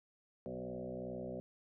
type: tone with frequency modulation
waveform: sine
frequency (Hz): 377.1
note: F#4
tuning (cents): +33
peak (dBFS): -40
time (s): 0.46-1.4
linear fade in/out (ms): 0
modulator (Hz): 62.4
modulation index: 3.9
effects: none